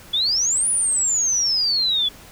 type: exponential two-way sweep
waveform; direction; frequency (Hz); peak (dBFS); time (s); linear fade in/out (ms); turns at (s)
sine; up then down; 3373 to 9960 to 3373; -17; 0.13-2.09; 10; 0.69
effects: pink hiss -44 dBFS RMS until 2.31 s